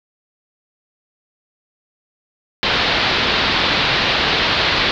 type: low-pass noise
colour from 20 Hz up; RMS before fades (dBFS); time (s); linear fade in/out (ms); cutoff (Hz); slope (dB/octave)
white; -17; 2.63-4.91; 0; 4400; 48
effects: none